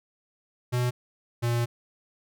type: tone pair in turn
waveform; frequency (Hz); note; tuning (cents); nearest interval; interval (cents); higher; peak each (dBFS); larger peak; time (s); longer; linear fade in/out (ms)
square; 123.47 / 118.75; B2 / A#2; 0 / +33; minor second; 67; first; -24; neither; 0.72-0.91 / 1.42-1.66; second; 20
effects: none